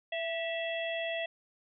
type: harmonic tone with a mistuned harmonic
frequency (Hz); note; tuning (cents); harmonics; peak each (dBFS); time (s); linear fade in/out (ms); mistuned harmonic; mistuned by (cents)
665; E5; +15; 1 / 3 / 4 / 5; -34 / -39 / -40 / -41; 0.12-1.26; 5; 3; -37
effects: none